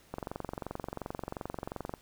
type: click train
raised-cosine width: 1 ms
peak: -22 dBFS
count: 42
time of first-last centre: 0.14-1.938 s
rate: 22.8 Hz
effects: pink hiss -61 dBFS RMS until 2.01 s